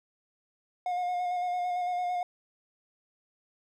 triangle tone with vibrato, 717 Hz, F5, 45 cents sharp, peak -26 dBFS, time 0.86-2.23 s, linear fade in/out 2 ms, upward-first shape square, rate 8.9 Hz, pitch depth 19 cents each way, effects none

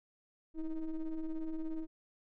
triangle ring-modulated tone, 155.56 Hz, D#3, in tune, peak -30 dBFS, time 0.54-1.87 s, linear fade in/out 50 ms, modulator 164 Hz, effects none

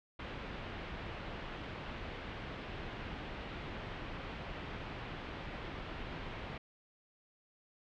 pink low-pass noise, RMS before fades -44 dBFS, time 0.19-6.58 s, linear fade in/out 5 ms, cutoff 3300 Hz, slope 24 dB/octave, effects none

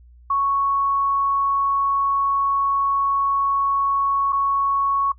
sine tone with dropouts, 1108.7 Hz, C#6, in tune, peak -17 dBFS, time 0.3-5.12 s, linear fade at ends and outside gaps 5 ms, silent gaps 4.324-4.328 s, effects noise-tail reverb RT60 0.1 s tail -21 dB re dry + added 60 Hz sine -45 dBFS peak until 5.18 s

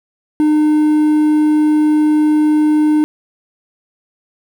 triangle tone, 303.9 Hz, D#4, 41 cents flat, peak -7 dBFS, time 0.4-3.04 s, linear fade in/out 0 ms, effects 7-bit

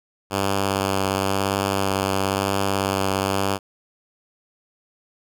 5% pulse tone with vibrato, 97.6 Hz, G2, 7 cents flat, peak -9 dBFS, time 0.3-3.59 s, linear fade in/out 50 ms, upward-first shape sine, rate 0.98 Hz, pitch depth 14 cents each way, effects none

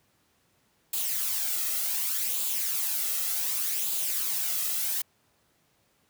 blue noise with flanger, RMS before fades -29 dBFS, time 0.93-5.02 s, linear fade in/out 5 ms, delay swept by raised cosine 0.26 to 1.56 ms, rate 0.67 Hz, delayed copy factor +0.5, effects pink hiss -68 dBFS RMS until 6.09 s + high-pass 80 Hz 12 dB/octave

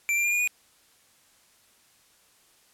square tone with pitch steps, 2349 / 2376 / 2404 / 2432 / 2460 Hz, D7 / D7 / D7 / D#7 / D#7, 0 / +20 / +40 / -40 / -20 cents, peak -23 dBFS, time 0.09-0.475 s, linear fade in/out 0 ms, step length 77 ms, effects white hiss -61 dBFS RMS until 2.73 s + low-pass 12000 Hz 12 dB/octave

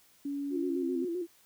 sine tone with pitch glide, 282.7 to 262.2 Hz, C#4 to C4, +34 to +4 cents, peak -32 dBFS, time 0.25-1.05 s, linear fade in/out 5 ms, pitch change -130 cents, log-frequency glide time 0.6-0.94 s
sine tone with vibrato, 349.2 Hz, F4, in tune, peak -31 dBFS, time 0.5-1.27 s, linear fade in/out 50 ms, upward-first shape square, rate 7.7 Hz, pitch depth 62 cents each way
effects white hiss -63 dBFS RMS until 1.45 s

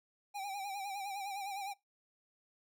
square tone with vibrato, 793 Hz, G5, 20 cents sharp, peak -39 dBFS, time 0.34-1.74 s, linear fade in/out 20 ms, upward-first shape sine, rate 9.8 Hz, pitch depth 66 cents each way, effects noise-tail reverb RT60 0.2 s tail -22 dB re dry + MP3 96 kbps

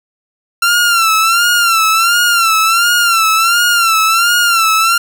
sawtooth tone with vibrato, 1365 Hz, F6, 40 cents flat, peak -5 dBFS, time 0.62-4.98 s, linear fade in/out 5 ms, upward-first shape sine, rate 1.4 Hz, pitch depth 85 cents each way, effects none

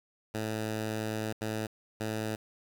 10% pulse tone bursts at uneven times, 108.9 Hz, A2, 17 cents flat, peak -24 dBFS, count 3, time 0.34-1.33 / 1.41-1.67 / 2-2.36 s, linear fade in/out 10 ms, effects 9-bit

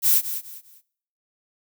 violet noise with echo, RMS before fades -17 dBFS, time 0.02-0.22 s, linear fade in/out 50 ms, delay 200 ms, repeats 3, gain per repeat -11 dB, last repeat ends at 0.82 s, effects noise-tail reverb RT60 0.6 s tail -20 dB re dry

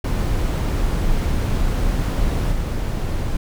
brown noise with level steps, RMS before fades -19 / -22 dBFS, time 0.04-3.37 s, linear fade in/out 5 ms, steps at 2.51 s, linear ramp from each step 20 ms, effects none

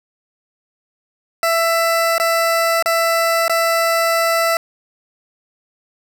20% pulse tone with dropouts, 665 Hz, E5, 15 cents sharp, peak -9 dBFS, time 1.43-4.57 s, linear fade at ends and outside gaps 1 ms, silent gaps 2.181-2.199 / 2.825-2.859 / 3.481-3.496 s, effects none

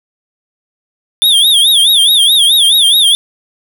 square tone with vibrato, 3472 Hz, A7, 24 cents flat, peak -6 dBFS, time 1.22-3.15 s, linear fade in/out 0 ms, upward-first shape sine, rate 4.7 Hz, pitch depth 160 cents each way, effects none

